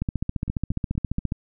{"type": "two click trains", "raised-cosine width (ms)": 5, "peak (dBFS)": [-21, -12], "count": [4, 20], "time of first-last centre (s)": [[0.48, 1.189], [0.02, 1.321]], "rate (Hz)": [4.23, 14.6], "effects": []}